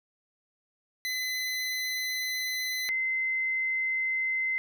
25% pulse / sine tone pair in turn, 2023 / 2063 Hz, B6 / C7, +41 / -25 cents, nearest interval unison, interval 34 cents, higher second, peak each -26 dBFS, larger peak neither, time 1.05-2.89 / 2.89-4.58 s, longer first, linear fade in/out 0 ms, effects none

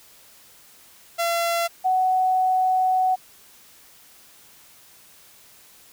sawtooth / sine tone pair in turn, 680 / 745.6 Hz, F5 / F#5, -46 / +13 cents, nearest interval major second, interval 159 cents, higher second, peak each -17 dBFS, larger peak neither, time 1.18-1.68 / 1.84-3.16 s, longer second, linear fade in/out 20 ms, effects white hiss -51 dBFS RMS until 5.92 s

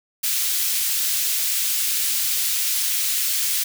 white high-pass noise, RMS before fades -22 dBFS, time 0.23-3.64 s, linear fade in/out 10 ms, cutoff 2600 Hz, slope 12 dB/octave, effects none

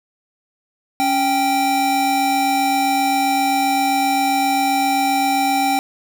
square tone pair together, 277.2 / 784 Hz, C#4 / G5, 0 / 0 cents, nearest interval octave + tritone, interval 1800 cents, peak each -22 / -17 dBFS, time 1-5.79 s, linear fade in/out 0 ms, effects none

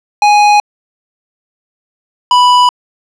square tone pair in turn, 830.6 / 987.8 Hz, G#5 / B5, 0 / 0 cents, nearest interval minor third, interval 300 cents, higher second, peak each -5 dBFS, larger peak neither, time 0.22-0.6 / 2.31-2.69 s, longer neither, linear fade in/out 2 ms, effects low-pass 5000 Hz 12 dB/octave

